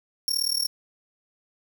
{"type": "tone with amplitude modulation", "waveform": "sawtooth", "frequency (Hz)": 5510, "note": "F8", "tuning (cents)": -24, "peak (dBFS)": -17, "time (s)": [0.28, 0.67], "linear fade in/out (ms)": 0, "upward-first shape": "sine", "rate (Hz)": 37.9, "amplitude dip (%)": 90, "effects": ["8-bit"]}